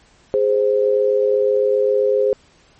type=tone pair together; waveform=sine; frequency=413.5 / 521.2 Hz; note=G#4 / C5; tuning=-8 / -7 cents; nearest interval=major third; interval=401 cents; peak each=-16 dBFS; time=0.34-2.33 s; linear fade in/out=0 ms; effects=pink hiss -53 dBFS RMS until 2.79 s + MP3 32 kbps